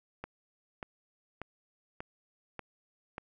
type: click train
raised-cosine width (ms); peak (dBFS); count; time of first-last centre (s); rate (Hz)
0.5; -24; 6; 0.24-3.181; 1.7
effects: none